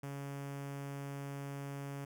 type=tone with notch filter; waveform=sawtooth; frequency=140 Hz; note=C#3; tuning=18 cents sharp; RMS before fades=-43 dBFS; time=0.03-2.05 s; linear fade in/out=5 ms; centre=4000 Hz; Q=1.6; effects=none